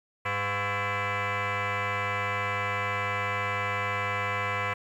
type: tone with frequency modulation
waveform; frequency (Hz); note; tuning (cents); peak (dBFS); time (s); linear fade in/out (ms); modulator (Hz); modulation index
sine; 505; B4; +39; -25; 0.25-4.74; 10; 304; 6.7
effects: tanh soft clip ceiling -24 dBFS + 10-bit